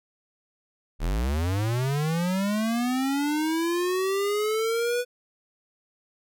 square linear sweep, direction up, 34.8 to 493.9 Hz, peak -24 dBFS, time 0.99-5.05 s, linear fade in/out 50 ms, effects none

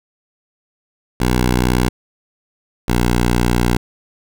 10% pulse tone pair in turn, 61.74 / 59.98 Hz, B1 / B1, 0 / -50 cents, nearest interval minor second, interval 50 cents, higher first, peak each -5 dBFS, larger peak neither, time 1.2-1.89 / 2.88-3.77 s, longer second, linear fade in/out 5 ms, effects none

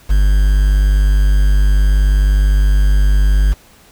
triangle tone with quantisation, 49.66 Hz, G1, 23 cents sharp, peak -6 dBFS, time 0.09-3.54 s, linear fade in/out 20 ms, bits 5, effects pink hiss -46 dBFS RMS until 3.91 s

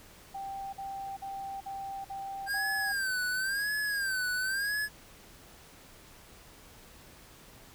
sine tone bursts, 784 Hz, G5, in tune, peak -36 dBFS, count 6, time 0.34-2.925 s, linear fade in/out 10 ms, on 390 ms, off 49 ms
square tone with vibrato, 1589 Hz, G6, 23 cents sharp, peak -30 dBFS, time 2.46-4.89 s, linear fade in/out 50 ms, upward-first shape sine, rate 0.95 Hz, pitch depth 120 cents each way
effects pink hiss -54 dBFS RMS until 7.74 s

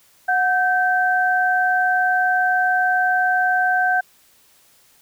sine tone pair together, 733 / 1553.2 Hz, F#5 / G6, -16 / -16 cents, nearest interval octave + minor second, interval 1300 cents, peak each -18 dBFS, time 0.28-4.01 s, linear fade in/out 10 ms, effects white hiss -55 dBFS RMS until 5.01 s

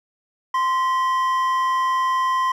triangle tone pair together, 1040.8 / 1940 Hz, C6 / B6, -9 / -31 cents, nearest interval major seventh, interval 1078 cents, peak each -16 / -28 dBFS, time 0.54-2.52 s, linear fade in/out 5 ms, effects none

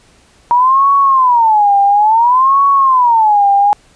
sine tone with vibrato, 944 Hz, A#5, 22 cents sharp, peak -6 dBFS, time 0.51-3.73 s, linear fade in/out 0 ms, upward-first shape sine, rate 0.58 Hz, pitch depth 290 cents each way, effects pink hiss -48 dBFS RMS until 3.95 s + resampled to 22050 Hz

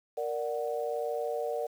sine chord, Bb augmented, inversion none, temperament equal, 466.2 / 587.3 / 740 Hz, Bb4 / D5 / F#5, 0 / 0 / 0 cents, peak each -33 / -34 / -37 dBFS, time 0.17-1.67 s, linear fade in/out 10 ms, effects 9-bit

